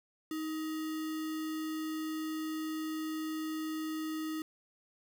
sine tone with sample-and-hold, 314.1 Hz, D#4, 16 cents sharp, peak -34 dBFS, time 0.31-4.42 s, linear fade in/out 2 ms, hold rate 1575 Hz, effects none

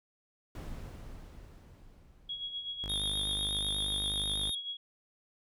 brown noise with exponential decay, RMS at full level -39 dBFS, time 0.55-3.77 s, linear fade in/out 2 ms, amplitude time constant 700 ms
sine tone with tremolo, 3322 Hz, G#7, in tune, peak -34 dBFS, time 2.29-4.77 s, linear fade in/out 5 ms, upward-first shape sine, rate 8 Hz, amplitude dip 60%
sawtooth tone, 50.8 Hz, G#1, 38 cents flat, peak -35 dBFS, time 2.83-4.51 s, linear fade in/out 10 ms
square tone with vibrato, 3640 Hz, A#7, 42 cents flat, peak -33 dBFS, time 2.89-4.55 s, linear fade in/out 5 ms, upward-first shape sine, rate 8.2 Hz, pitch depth 34 cents each way
effects none

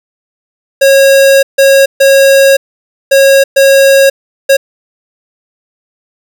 square tone bursts at uneven times, 546 Hz, C#5, 26 cents flat, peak -3 dBFS, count 6, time 0.81-1.43 / 1.58-1.86 / 2-2.57 / 3.11-3.44 / 3.56-4.1 / 4.49-4.57 s, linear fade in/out 10 ms, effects none

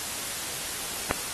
click, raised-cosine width 0.5 ms, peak -7 dBFS, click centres 1.111 s, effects white hiss -33 dBFS RMS until 1.33 s + AAC 32 kbps

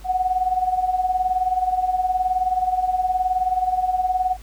sine tone with tremolo, 740 Hz, F#5, in tune, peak -15 dBFS, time 0.04-4.37 s, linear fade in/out 50 ms, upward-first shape sine, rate 19 Hz, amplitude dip 70%, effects added 50 Hz sine -38 dBFS peak until 4.42 s + pink hiss -49 dBFS RMS until 4.42 s

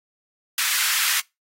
pink high-pass noise, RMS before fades -22 dBFS, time 0.58-1.2 s, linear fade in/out 2 ms, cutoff 1400 Hz, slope 24 dB/octave, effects noise-tail reverb RT60 0.2 s tail -22 dB re dry + AAC 48 kbps

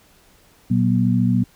sine tone cluster, 119.2 / 187 / 241 Hz, A#2 / F#3 / B3, +39 / +19 / -42 cents, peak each -19 dBFS, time 0.7-1.44 s, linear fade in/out 10 ms, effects pink hiss -54 dBFS RMS until 1.55 s

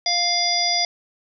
harmonic tone with a mistuned harmonic, 698.5 Hz, F5, in tune, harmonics 1 / 3 / 5 / 7 / 8, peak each -25 / -27 / -28 / -20 / -29 dBFS, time 0.06-0.85 s, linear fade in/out 2 ms, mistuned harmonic 8, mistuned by +57 cents, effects none

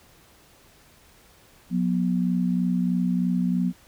sine tone pair together, 180.57 / 243.7 Hz, F#3 / B3, -42 / -23 cents, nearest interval perfect fourth, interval 519 cents, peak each -22 / -25 dBFS, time 1.7-3.73 s, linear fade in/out 50 ms, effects pink hiss -55 dBFS RMS until 3.87 s

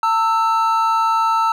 triangle tone pair together, 900 / 1318.5 Hz, A5 / E6, +39 / 0 cents, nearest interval perfect fifth, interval 661 cents, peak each -15 dBFS, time 0.03-1.52 s, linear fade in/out 2 ms, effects none

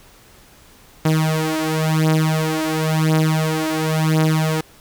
sawtooth beating tone pair, 157 / 157.95 Hz, D#3 / D#3, +16 / +26 cents, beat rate 0.95 Hz, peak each -15 dBFS, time 1.05-4.61 s, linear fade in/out 5 ms, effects pink hiss -48 dBFS RMS until 4.8 s

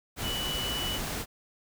sine tone in noise, 2961 Hz, F#7, 1 cent sharp, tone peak -32 dBFS, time 0.22-1 s, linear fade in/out 50 ms, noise pink, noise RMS -34 dBFS, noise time 0.16-1.26 s, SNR -1 dB, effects none

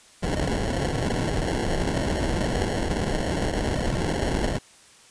pink noise with sample-and-hold, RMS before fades -25 dBFS, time 0.22-4.59 s, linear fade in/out 20 ms, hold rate 1225 Hz, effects white hiss -52 dBFS RMS until 5.1 s + resampled to 22050 Hz

